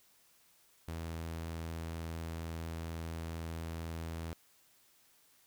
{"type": "tone", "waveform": "sawtooth", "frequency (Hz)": 82.2, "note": "E2", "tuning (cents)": -4, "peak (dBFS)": -35, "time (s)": [0.88, 4.33], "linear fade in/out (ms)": 0, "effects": ["white hiss -67 dBFS RMS until 5.46 s"]}